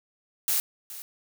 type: noise with echo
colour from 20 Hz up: blue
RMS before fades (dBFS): -25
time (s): 0.48-0.6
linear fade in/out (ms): 0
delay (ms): 420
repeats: 1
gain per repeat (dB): -15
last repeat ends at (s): 1.02
effects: none